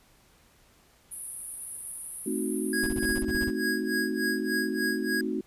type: band-pass noise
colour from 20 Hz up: white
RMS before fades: -40 dBFS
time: 1.11-3.23 s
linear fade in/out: 10 ms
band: 9600 to 11000 Hz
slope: 96 dB/octave
type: chord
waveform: sine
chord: A diminished seventh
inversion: none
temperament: equal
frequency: 220 / 261.6 / 311.1 / 370 Hz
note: A3 / C4 / Eb4 / Gb4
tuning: 0 / 0 / 0 / 0 cents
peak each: -33 dBFS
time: 2.26-5.41 s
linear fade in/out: 5 ms
type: tone with tremolo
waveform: square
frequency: 1650 Hz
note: G#6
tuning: 12 cents flat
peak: -27 dBFS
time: 2.73-5.21 s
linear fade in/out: 2 ms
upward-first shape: sine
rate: 3.4 Hz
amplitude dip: 90%
type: noise bursts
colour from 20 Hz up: brown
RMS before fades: -33 dBFS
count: 11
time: 2.83-3.507 s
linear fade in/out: 5 ms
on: 37 ms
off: 27 ms
effects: pink hiss -61 dBFS RMS until 5.46 s + resampled to 32000 Hz